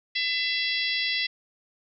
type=harmonic tone with a mistuned harmonic; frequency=671 Hz; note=E5; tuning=31 cents sharp; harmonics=3 / 4 / 5 / 6 / 7 / 8; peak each=-29 / -32 / -30 / -33 / -33 / -36 dBFS; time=0.15-1.27 s; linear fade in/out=10 ms; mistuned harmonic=8; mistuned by=-33 cents; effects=none